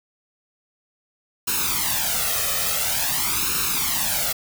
white noise with flanger, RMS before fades -23 dBFS, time 1.47-4.33 s, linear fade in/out 10 ms, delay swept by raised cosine 0.74 to 1.63 ms, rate 0.48 Hz, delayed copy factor +0.8, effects none

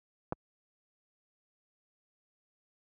clicks, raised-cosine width 1 ms, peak -18 / -29 dBFS, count 2, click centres 0.324 / 0.33 s, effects high-pass 60 Hz 12 dB/octave

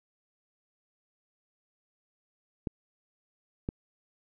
clicks, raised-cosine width 3 ms, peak -18 dBFS, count 2, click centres 2.672 / 3.689 s, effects none

